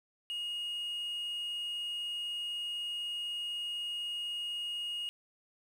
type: tone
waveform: sine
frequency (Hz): 2868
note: F7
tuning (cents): +45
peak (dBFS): -32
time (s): 0.3-5.09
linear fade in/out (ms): 0
effects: tanh soft clip ceiling -34 dBFS + 10-bit